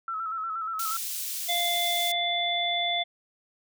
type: tone with vibrato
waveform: sine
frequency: 1315 Hz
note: E6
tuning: 5 cents flat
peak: -29 dBFS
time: 0.08-0.97 s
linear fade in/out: 2 ms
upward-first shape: square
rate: 8.4 Hz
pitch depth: 41 cents each way
type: high-pass noise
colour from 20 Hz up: white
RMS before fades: -33 dBFS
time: 0.79-2.12 s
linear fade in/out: 5 ms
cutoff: 3700 Hz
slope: 12 dB/octave
type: harmonic tone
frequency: 696 Hz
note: F5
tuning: 6 cents flat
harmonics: 1 / 3 / 5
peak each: -29 / -32 / -27 dBFS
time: 1.48-3.04 s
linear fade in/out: 20 ms
effects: none